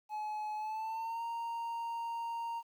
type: tone with pitch glide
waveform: triangle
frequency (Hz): 851 to 928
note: G#5 to A#5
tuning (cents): +42 to -8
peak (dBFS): -34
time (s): 0.09-2.63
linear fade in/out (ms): 50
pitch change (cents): +150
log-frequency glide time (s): 0.56-1.23
effects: 11-bit